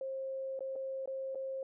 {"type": "tone with dropouts", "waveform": "sine", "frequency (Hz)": 533, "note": "C5", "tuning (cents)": 32, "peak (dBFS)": -36, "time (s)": [0.01, 1.63], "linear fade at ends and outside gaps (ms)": 2, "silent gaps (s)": [[0.592, 0.606], [0.756, 0.76], [1.058, 1.075], [1.348, 1.355]], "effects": []}